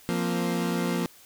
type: chord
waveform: 30% pulse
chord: F suspended fourth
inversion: none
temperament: equal with one note detuned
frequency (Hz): 174.61 / 233.1 / 263.1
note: F3 / Bb3 / C4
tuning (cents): 0 / 0 / +10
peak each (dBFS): -25 / -27 / -31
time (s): 0.09-1.06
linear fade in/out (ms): 0
effects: white hiss -53 dBFS RMS until 1.25 s